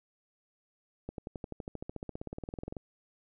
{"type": "accelerating click train", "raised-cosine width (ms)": 2, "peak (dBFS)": -25, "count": 27, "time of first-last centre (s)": [1.09, 2.768], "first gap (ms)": 92, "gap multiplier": 0.97, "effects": []}